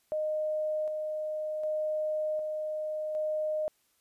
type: tone with tremolo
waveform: sine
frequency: 616 Hz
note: D#5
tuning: 17 cents flat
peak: -28 dBFS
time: 0.12-3.68 s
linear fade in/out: 0 ms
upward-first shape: square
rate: 0.66 Hz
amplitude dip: 30%
effects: white hiss -71 dBFS RMS until 4 s + resampled to 32000 Hz